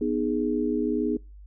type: chord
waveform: sine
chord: G# minor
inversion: first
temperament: equal with one note detuned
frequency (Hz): 246.9 / 308.3 / 415.3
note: B3 / D#4 / G#4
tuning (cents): 0 / -16 / 0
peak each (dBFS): -27 / -27 / -28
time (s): 0.01-1.17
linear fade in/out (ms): 5
effects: noise-tail reverb RT60 0.3 s tail -26 dB re dry + added 50 Hz sine -43 dBFS peak until 1.46 s